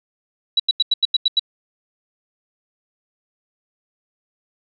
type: tone bursts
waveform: sine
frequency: 3915 Hz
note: B7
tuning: 16 cents flat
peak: -12 dBFS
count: 8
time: 0.57-1.395 s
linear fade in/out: 5 ms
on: 27 ms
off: 87 ms
effects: none